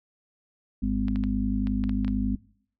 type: harmonic tone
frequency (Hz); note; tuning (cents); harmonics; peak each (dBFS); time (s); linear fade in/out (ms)
51.2; G#1; -24; 1 / 2 / 4 / 5; -28 / -35 / -28 / -28; 0.82-2.36; 10
type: clicks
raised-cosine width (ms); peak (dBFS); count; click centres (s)
0.3; -25; 8; 1.083 / 1.159 / 1.238 / 1.671 / 1.839 / 1.894 / 2.047 / 2.08
effects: noise-tail reverb RT60 0.6 s tail -22 dB re dry